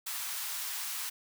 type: high-pass noise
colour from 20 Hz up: white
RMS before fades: -37 dBFS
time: 0.06-1.1 s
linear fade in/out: 10 ms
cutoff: 860 Hz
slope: 24 dB/octave
effects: none